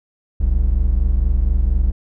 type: tone pair together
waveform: triangle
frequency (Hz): 41.21 / 65.41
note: E1 / C2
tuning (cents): 0 / 0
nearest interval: minor sixth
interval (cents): 800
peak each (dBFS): -14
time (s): 0.4-1.92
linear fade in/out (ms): 10
effects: none